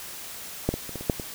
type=clicks; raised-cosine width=2 ms; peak=-8 / -15 / -24 / -20 / -23 / -7 / -19 dBFS; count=7; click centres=0.69 / 0.74 / 0.893 / 0.957 / 1.01 / 1.098 / 1.198 s; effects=white hiss -39 dBFS RMS until 1.34 s